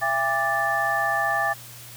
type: tone cluster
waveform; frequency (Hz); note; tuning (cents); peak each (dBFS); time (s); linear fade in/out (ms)
sine; 671 / 806 / 1175 / 1757; E5 / G5 / D6 / A6; +31 / +48 / +1 / -3; -28 / -26 / -28 / -24; 0.01-1.54; 20
effects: added 120 Hz sine -46 dBFS peak until 1.96 s + white hiss -43 dBFS RMS until 1.96 s